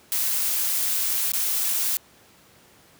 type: noise with dropouts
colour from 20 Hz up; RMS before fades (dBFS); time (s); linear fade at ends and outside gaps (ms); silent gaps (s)
blue; -24; 0.12-1.97; 0; 1.319-1.335
effects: pink hiss -54 dBFS RMS until 2.99 s + high-pass 100 Hz 12 dB/octave